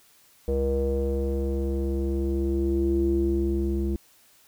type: tone with low-pass filter sweep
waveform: square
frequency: 68.1 Hz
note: C#2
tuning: 30 cents flat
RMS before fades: -25 dBFS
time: 0.48-3.96 s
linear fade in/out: 0 ms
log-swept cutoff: 490 to 300 Hz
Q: 8.3
effects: white hiss -58 dBFS RMS until 4.47 s